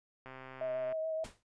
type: click train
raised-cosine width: 0.5 ms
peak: -33 dBFS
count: 88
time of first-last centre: 0.26-0.924 s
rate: 131 Hz
type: tone with vibrato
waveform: sine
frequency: 638 Hz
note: D#5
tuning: 43 cents sharp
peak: -33 dBFS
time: 0.61-1.24 s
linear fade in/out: 2 ms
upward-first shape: sine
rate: 7 Hz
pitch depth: 18 cents each way
type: noise with exponential decay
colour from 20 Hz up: pink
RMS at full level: -43 dBFS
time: 1.24-1.43 s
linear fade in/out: 5 ms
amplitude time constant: 40 ms
effects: noise-tail reverb RT60 0.2 s tail -24 dB re dry + resampled to 22050 Hz